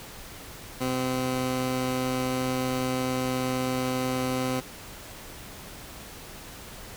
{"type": "tone pair together", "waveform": "15% pulse", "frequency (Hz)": [128.5, 257], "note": ["C3", "C4"], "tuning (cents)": [-31, -31], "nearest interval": "octave", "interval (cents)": 1200, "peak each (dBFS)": -24, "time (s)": [0.8, 4.61], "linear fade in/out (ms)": 20, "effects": ["pink hiss -43 dBFS RMS until 6.96 s"]}